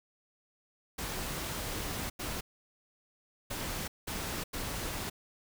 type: noise bursts at uneven times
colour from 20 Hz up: pink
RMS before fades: -37 dBFS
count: 5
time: 0.98-2.1 / 2.19-2.41 / 3.5-3.88 / 4.07-4.44 / 4.53-5.1 s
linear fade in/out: 10 ms
effects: none